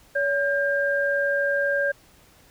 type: tone pair together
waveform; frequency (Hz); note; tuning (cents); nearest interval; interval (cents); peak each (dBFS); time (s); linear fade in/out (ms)
sine; 566 / 1600.9; C#5 / G6; +36 / +36; octave + tritone; 1800; -23; 0.15-1.92; 10
effects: pink hiss -55 dBFS RMS until 2.5 s